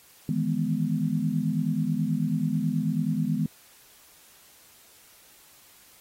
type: chord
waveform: sine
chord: E major seventh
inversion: third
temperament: equal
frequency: 155.56 / 164.81 / 207.7 / 246.9 Hz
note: D#3 / E3 / G#3 / B3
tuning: 0 / 0 / 0 / 0 cents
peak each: -29 dBFS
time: 0.29-3.46 s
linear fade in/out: 2 ms
effects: white hiss -55 dBFS RMS until 6 s + AAC 48 kbps